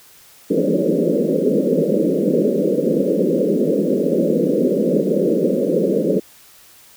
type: band-pass noise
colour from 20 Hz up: white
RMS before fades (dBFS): -17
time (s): 0.5-6.2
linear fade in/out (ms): 10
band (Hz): 160 to 560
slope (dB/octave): 96
effects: white hiss -47 dBFS RMS until 6.96 s